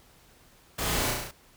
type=noise with echo; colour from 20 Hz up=pink; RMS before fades=-31 dBFS; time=0.78-1.11 s; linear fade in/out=10 ms; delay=34 ms; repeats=6; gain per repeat=-2 dB; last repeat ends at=1.314 s; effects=pink hiss -58 dBFS RMS until 1.56 s